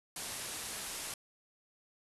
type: low-pass noise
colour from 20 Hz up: white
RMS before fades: -42 dBFS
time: 0.16-1.14 s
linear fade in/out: 2 ms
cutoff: 12000 Hz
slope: 96 dB/octave
effects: none